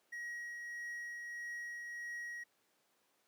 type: tone with tremolo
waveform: triangle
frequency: 1900 Hz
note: A#6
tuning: 33 cents sharp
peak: -39 dBFS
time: 0.12-2.44 s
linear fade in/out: 10 ms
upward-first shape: triangle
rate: 1.6 Hz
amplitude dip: 30%
effects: pink hiss -75 dBFS RMS until 3.27 s + high-pass 300 Hz 12 dB/octave